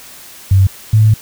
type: tone pair in turn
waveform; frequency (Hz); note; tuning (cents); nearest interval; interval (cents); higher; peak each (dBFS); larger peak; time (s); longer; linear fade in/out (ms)
sine; 96.1 / 108.36; G2 / A2; -34 / -26; major second; 208; second; -5; neither; 0.51-0.67 / 0.93-1.14; second; 5
effects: white hiss -36 dBFS RMS until 1.21 s